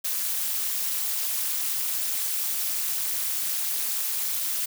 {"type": "noise with amplitude modulation", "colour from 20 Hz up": "blue", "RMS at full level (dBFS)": -24, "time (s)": [0.04, 4.66], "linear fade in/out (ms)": 10, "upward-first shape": "sine", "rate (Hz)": 224, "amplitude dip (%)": 80, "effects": []}